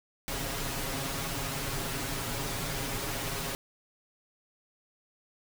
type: noise with comb filter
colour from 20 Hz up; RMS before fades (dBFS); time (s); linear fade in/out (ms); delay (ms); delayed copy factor
pink; -34; 0.28-3.55; 0; 7.3; +0.75
effects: none